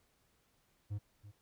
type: tone with echo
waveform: triangle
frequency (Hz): 102.7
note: G#2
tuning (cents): -19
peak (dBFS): -34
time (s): 0.9-0.99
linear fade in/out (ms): 20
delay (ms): 330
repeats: 1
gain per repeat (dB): -14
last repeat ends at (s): 1.32
effects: pink hiss -74 dBFS RMS until 1.41 s